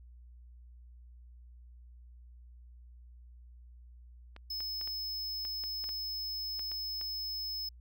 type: clicks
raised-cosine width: 0.3 ms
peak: -33 dBFS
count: 11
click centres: 4.364 / 4.605 / 4.813 / 4.875 / 5.451 / 5.638 / 5.841 / 5.891 / 6.594 / 6.717 / 7.013 s
type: tone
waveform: square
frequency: 5200 Hz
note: E8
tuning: 24 cents flat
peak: -36 dBFS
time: 4.5-7.69 s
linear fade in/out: 5 ms
effects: added 60 Hz sine -51 dBFS peak until 7.8 s